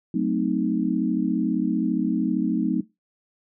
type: chord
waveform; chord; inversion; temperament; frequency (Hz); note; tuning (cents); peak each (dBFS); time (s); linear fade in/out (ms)
sine; F# diminished seventh; none; equal with one note detuned; 185 / 220 / 257.7 / 311.1; F#3 / A3 / C4 / Eb4; 0 / 0 / -26 / 0; -26; 0.14-2.81; 5
effects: noise-tail reverb RT60 0.2 s tail -19 dB re dry